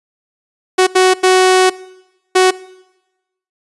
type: tone bursts at uneven times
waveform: sawtooth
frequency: 371.7 Hz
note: F#4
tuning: 8 cents sharp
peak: -3 dBFS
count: 4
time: 0.78-0.87 / 0.95-1.14 / 1.23-1.7 / 2.35-2.51 s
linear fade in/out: 10 ms
effects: noise-tail reverb RT60 1.0 s tail -21 dB re dry + resampled to 24000 Hz